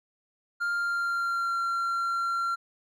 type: tone with pitch glide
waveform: triangle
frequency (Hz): 1400 to 1372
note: F6 to F6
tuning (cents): +4 to -31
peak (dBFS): -24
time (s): 0.6-2.56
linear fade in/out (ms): 20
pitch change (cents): -35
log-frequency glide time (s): 0.72-1.58
effects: none